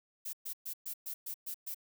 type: noise bursts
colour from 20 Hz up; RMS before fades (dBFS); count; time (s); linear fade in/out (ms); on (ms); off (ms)
violet; -40; 8; 0.25-1.746; 10; 82; 120
effects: none